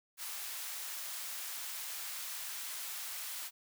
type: high-pass noise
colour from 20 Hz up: white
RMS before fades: -42 dBFS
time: 0.17-3.51 s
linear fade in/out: 50 ms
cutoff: 900 Hz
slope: 12 dB/octave
effects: none